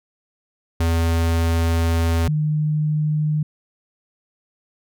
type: tone pair in turn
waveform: square / sine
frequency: 83 / 152.22 Hz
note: E2 / D#3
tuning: +12 / -38 cents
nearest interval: minor seventh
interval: 1050 cents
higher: second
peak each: -17 dBFS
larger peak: neither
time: 0.8-2.28 / 2.28-3.43 s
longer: first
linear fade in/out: 5 ms
effects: none